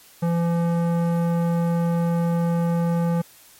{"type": "tone with low-pass filter", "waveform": "square", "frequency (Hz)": 169.7, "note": "F3", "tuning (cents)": -49, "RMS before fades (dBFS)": -21, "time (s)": [0.22, 3.22], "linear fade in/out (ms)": 10, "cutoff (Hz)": 1000, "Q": 0.83, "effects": ["white hiss -50 dBFS RMS until 3.59 s", "MP3 64 kbps"]}